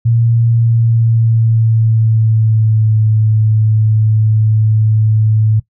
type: tone with pitch glide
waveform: sine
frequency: 116 to 108.86 Hz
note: A#2 to A2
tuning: -8 to -18 cents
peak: -8 dBFS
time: 0.05-5.6 s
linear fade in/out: 10 ms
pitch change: -110 cents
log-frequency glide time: 0.5-2.98 s
effects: noise-tail reverb RT60 0.1 s tail -18 dB re dry